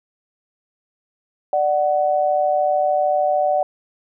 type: tone pair together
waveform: sine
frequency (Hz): 592.7 / 746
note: D5 / F#5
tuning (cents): +16 / +14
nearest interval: major third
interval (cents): 398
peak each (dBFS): -18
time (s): 1.53-3.63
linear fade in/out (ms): 2
effects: none